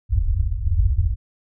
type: low-pass noise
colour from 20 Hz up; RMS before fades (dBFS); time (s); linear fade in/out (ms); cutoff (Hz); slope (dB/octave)
white; -19; 0.09-1.16; 50; 100; 96
effects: none